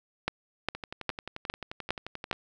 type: two click trains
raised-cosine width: 0.3 ms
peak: -11 / -21 dBFS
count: 6 / 19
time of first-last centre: 0.28-2.313 / 0.75-2.329 s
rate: 2.46 / 11.4 Hz
effects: none